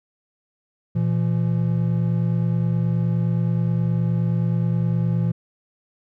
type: tone pair together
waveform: triangle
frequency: 119.6 / 169.14 Hz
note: A#2 / E3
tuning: +45 / +45 cents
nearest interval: tritone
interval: 600 cents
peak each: -19 dBFS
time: 0.95-5.32 s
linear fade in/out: 10 ms
effects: none